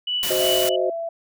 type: tone with tremolo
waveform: sine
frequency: 2960 Hz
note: F#7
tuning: in tune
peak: -20 dBFS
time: 0.07-0.76 s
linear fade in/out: 5 ms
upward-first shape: triangle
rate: 2.8 Hz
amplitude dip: 70%
type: noise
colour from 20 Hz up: white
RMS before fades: -26 dBFS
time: 0.23-0.69 s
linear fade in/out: 0 ms
type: chord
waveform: sine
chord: C diminished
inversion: second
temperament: equal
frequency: 370 / 523.3 / 622.3 Hz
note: Gb4 / C5 / Eb5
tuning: 0 / 0 / 0 cents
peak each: -24 dBFS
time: 0.3-0.9 s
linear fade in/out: 5 ms
type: tone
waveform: sine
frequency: 668 Hz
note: E5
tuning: 23 cents sharp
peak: -25 dBFS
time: 0.4-1.09 s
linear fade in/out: 5 ms
effects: none